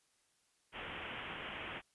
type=low-pass noise; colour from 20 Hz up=white; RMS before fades=-45 dBFS; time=0.72-1.82 s; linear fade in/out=50 ms; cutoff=3200 Hz; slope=96 dB/octave; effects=white hiss -75 dBFS RMS until 1.94 s + resampled to 24000 Hz